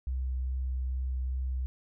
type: tone with vibrato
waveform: sine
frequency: 64.2 Hz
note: C2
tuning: 32 cents flat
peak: -29 dBFS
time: 0.07-1.66 s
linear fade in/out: 0 ms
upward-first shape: sine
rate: 2.4 Hz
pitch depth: 10 cents each way
effects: none